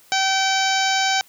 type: harmonic tone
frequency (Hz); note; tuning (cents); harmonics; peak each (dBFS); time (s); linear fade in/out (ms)
770; G5; -31; 1 / 2 / 3 / 4 / 5 / 6 / 7 / 8 / 9; -21 / -24 / -26 / -27 / -28 / -29 / -29 / -30 / -31; 0.12-1.21; 0
effects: white hiss -52 dBFS RMS until 1.28 s + high-pass 100 Hz 12 dB/octave